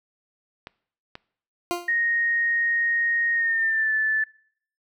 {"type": "clicks", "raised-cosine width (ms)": 0.3, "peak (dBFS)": -21, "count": 2, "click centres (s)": [0.671, 1.154]}
{"type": "tone with exponential decay", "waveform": "20% pulse", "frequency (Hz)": 349.2, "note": "F4", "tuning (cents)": 0, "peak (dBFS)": -16, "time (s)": [1.71, 1.98], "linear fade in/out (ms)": 0, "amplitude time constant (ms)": 58}
{"type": "tone with pitch glide", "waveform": "sine", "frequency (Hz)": [1864.7, 1749.9], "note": ["A#6", "A6"], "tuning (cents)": [0, -10], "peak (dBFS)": -20, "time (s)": [1.88, 4.24], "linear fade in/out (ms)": 5, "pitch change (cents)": -110, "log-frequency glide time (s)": [3.34, 3.92]}
{"effects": ["noise-tail reverb RT60 0.6 s tail -22 dB re dry"]}